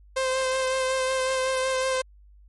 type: tone with vibrato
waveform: sawtooth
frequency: 522 Hz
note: C5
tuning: 4 cents flat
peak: -19 dBFS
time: 0.16-2.02 s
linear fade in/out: 10 ms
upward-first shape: sine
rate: 5.4 Hz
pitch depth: 18 cents each way
effects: added 50 Hz sine -49 dBFS peak until 2.48 s + MP3 48 kbps